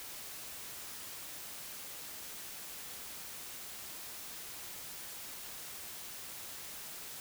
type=silence; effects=white hiss -46 dBFS RMS until 7.2 s